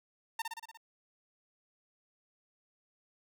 sawtooth tone with echo, 908 Hz, A#5, 46 cents flat, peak -29 dBFS, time 0.39-0.42 s, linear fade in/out 5 ms, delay 59 ms, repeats 6, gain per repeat -3 dB, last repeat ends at 0.774 s, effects none

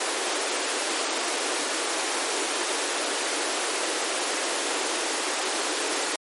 pink high-pass noise, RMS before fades -27 dBFS, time 0-6.16 s, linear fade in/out 5 ms, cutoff 300 Hz, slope 48 dB/octave, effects MP3 48 kbps

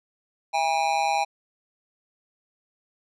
square tone with amplitude modulation, 809 Hz, G#5, 46 cents flat, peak -18 dBFS, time 0.53-1.25 s, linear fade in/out 20 ms, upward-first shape sine, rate 150 Hz, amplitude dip 85%, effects low-pass 6000 Hz 12 dB/octave

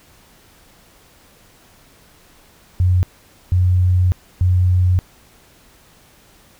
sine tone bursts at uneven times, 90.7 Hz, F#2, 34 cents flat, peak -11 dBFS, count 3, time 2.8-3.03 / 3.52-4.12 / 4.41-4.99 s, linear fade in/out 0 ms, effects pink hiss -50 dBFS RMS until 6.59 s

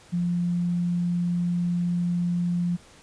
sine tone, 174.6 Hz, F3, in tune, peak -22 dBFS, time 0.12-2.77 s, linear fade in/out 20 ms, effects pink hiss -52 dBFS RMS until 3.02 s + resampled to 22050 Hz

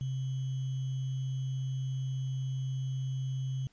sine tone with sample-and-hold, 131.7 Hz, C3, 12 cents sharp, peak -31 dBFS, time 0.01-3.67 s, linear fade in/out 0 ms, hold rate 3150 Hz, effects pink hiss -68 dBFS RMS until 3.72 s + resampled to 16000 Hz

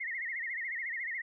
sine tone with vibrato, 1983 Hz, B6, 7 cents sharp, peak -34 dBFS, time 0-1.22 s, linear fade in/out 10 ms, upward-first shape sine, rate 14 Hz, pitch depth 150 cents each way, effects none

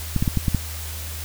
clicks, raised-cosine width 5 ms, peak -7 dBFS, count 6, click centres 0.163 / 0.225 / 0.278 / 0.373 / 0.482 / 0.547 s, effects added 79 Hz sine -31 dBFS peak until 1.24 s + white hiss -35 dBFS RMS until 1.24 s

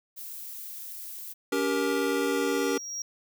violet noise, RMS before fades -40 dBFS, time 0.16-1.34 s, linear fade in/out 20 ms
square chord, G diminished, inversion second, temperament just, 282.2 / 392 / 470.4 Hz, Db4 / G4 / Bb4, +31 / 0 / +16 cents, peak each -30 dBFS, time 1.52-2.78 s, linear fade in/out 5 ms
triangle tone with exponential growth, 5650 Hz, F8, 19 cents sharp, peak -29 dBFS, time 1.87-3.02 s, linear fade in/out 2 ms, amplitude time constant 250 ms
effects none

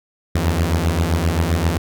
sawtooth beating tone pair, 79.4 / 87 Hz, D#2 / F2, +36 / -6 cents, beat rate 7.6 Hz, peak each -15 dBFS, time 0.35-1.78 s, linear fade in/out 5 ms, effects none

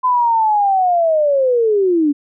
sine linear sweep, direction down, 1022 to 279.4 Hz, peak -11 dBFS, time 0.03-2.13 s, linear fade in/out 20 ms, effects none

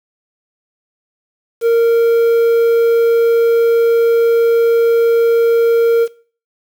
triangle tone with quantisation, 463.1 Hz, A#4, 11 cents flat, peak -6 dBFS, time 1.61-6.08 s, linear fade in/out 50 ms, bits 6, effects noise-tail reverb RT60 0.4 s tail -18 dB re dry

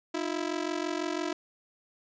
sawtooth ring-modulated tone, 329.6 Hz, E4, in tune, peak -23 dBFS, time 0.14-1.33 s, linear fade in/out 5 ms, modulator 23 Hz, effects resampled to 16000 Hz

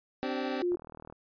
25% pulse chord, C suspended second, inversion none, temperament equal with one note detuned, 261.6 / 293.7 / 385.7 Hz, C4 / D4 / G4, 0 / 0 / -28 cents, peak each -30 / -33 / -33 dBFS, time 0.23-0.62 s, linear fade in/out 0 ms
sine tone, 353.7 Hz, F4, 22 cents sharp, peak -26 dBFS, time 0.62-0.76 s, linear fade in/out 10 ms
click train, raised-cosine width 1 ms, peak -32 dBFS, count 17, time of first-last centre 0.72-1.125 s, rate 39.5 Hz
effects resampled to 11025 Hz

